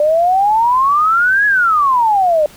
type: exponential two-way sweep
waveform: sine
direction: up then down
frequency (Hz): 586 to 1700 to 586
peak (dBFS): -9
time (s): 0-2.46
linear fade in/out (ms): 2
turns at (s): 1.46
effects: pink hiss -41 dBFS RMS until 2.56 s